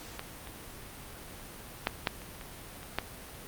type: clicks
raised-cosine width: 0.3 ms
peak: -19 / -27 / -10 / -10 / -30 / -27 / -29 / -12 dBFS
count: 8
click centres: 0.194 / 0.473 / 1.871 / 2.072 / 2.218 / 2.412 / 2.831 / 2.986 s
effects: pink hiss -46 dBFS RMS until 3.47 s + Opus 48 kbps